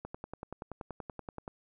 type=click train; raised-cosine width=1 ms; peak=-26 dBFS; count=16; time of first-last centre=0.05-1.479 s; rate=10.5 Hz; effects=none